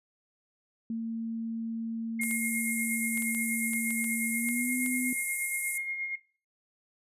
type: tone with pitch glide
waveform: sine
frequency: 227.1 to 252 Hz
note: A#3 to B3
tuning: -45 to +35 cents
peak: -30 dBFS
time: 0.9-5.13 s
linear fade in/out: 2 ms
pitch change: +180 cents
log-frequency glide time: 4.32-4.74 s
type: tone with tremolo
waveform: sine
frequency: 2139 Hz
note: C7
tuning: 38 cents sharp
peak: -29 dBFS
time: 2.19-6.16 s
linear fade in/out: 10 ms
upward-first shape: sine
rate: 8.4 Hz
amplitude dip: 40%
type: band-pass noise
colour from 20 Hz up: pink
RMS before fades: -36 dBFS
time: 2.21-5.78 s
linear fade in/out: 5 ms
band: 8200 to 12000 Hz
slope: 48 dB/octave
type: clicks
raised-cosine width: 0.2 ms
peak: -28 dBFS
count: 10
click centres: 2.235 / 2.311 / 3.175 / 3.223 / 3.348 / 3.734 / 3.906 / 4.043 / 4.488 / 4.862 s
effects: noise-tail reverb RT60 0.4 s tail -17 dB re dry + resampled to 32000 Hz